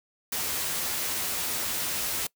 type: noise with comb filter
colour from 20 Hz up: white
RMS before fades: -30 dBFS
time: 0.32-2.27 s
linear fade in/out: 5 ms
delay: 12 ms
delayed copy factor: +0.5
effects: noise-tail reverb RT60 0.1 s tail -23 dB re dry